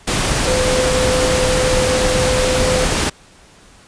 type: tone in noise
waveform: sine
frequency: 510 Hz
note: C5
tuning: 44 cents flat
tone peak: -16 dBFS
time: 0.47-2.85 s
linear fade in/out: 10 ms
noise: pink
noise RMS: -17 dBFS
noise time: 0.07-3.1 s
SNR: -2 dB
effects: pink hiss -46 dBFS RMS until 3.87 s + resampled to 22050 Hz